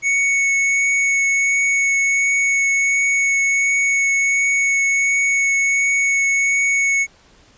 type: tone with vibrato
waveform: square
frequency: 2217 Hz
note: C#7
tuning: in tune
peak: -15 dBFS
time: 0.02-7.07 s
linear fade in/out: 50 ms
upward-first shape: triangle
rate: 1.4 Hz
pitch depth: 9 cents each way
effects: pink hiss -51 dBFS RMS until 7.57 s + resampled to 16000 Hz